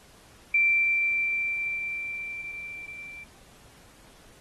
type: tone with level ramp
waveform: sine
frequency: 2349 Hz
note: D7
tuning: in tune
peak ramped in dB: -18 to -40 dBFS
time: 0.54-3.24 s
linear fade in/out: 5 ms
effects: pink hiss -55 dBFS RMS until 4.4 s + AAC 32 kbps